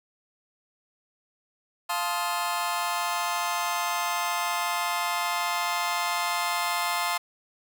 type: chord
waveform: sawtooth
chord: F dominant seventh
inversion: none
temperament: just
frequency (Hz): 698.5 / 873.1 / 1047.7 / 1257.2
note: F5 / A5 / C6 / Eb6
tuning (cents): 0 / -14 / +2 / +18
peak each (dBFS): -28 / -28 / -26 / -30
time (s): 1.89-7.18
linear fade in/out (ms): 10
effects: 9-bit